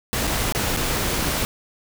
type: noise with dropouts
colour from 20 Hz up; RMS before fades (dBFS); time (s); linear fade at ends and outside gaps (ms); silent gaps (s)
pink; -23; 0.13-1.45; 0; 0.27-0.274 / 0.524-0.549 / 0.765-0.771
effects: none